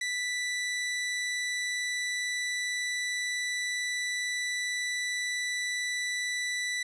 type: tone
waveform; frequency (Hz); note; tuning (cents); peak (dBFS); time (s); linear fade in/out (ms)
sawtooth; 1975.5; B6; 0; -26; 0.01-6.83; 5
effects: resampled to 22050 Hz + 10-bit